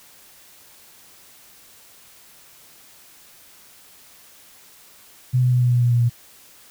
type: tone with pitch steps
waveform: sine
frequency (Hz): 126.3 / 125.21 / 124.13 / 123.06 / 122 / 120.95 / 119.9 / 118.87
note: B2 / B2 / B2 / B2 / B2 / B2 / A#2 / A#2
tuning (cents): +39 / +24 / +9 / -6 / -21 / -36 / +49 / +34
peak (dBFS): -14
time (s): 5.33-6.098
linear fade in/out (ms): 20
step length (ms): 96
effects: white hiss -49 dBFS RMS until 6.7 s